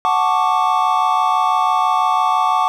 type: chord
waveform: triangle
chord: D major seventh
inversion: first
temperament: equal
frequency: 740 / 880 / 1108.7 / 1174.7 Hz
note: F#5 / A5 / C#6 / D6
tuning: 0 / 0 / 0 / 0 cents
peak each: -17 dBFS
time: 0.05-2.68 s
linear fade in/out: 0 ms
effects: none